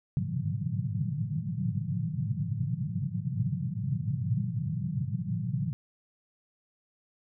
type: band-pass noise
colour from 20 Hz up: pink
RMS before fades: -31 dBFS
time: 0.17-5.73 s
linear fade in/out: 0 ms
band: 100 to 190 Hz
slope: 96 dB/octave
effects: none